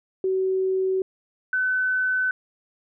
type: tone pair in turn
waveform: sine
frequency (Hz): 378 / 1512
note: F#4 / F#6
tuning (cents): +37 / +37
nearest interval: 2 octaves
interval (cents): 2400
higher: second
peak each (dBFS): -20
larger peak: neither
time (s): 0.24-1.02 / 1.53-2.31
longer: neither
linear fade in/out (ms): 2
effects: none